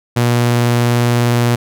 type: tone with vibrato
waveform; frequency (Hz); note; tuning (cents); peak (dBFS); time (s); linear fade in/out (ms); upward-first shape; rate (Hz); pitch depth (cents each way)
sawtooth; 119.9; A#2; +49; -7; 0.16-1.56; 10; sine; 20; 18
effects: none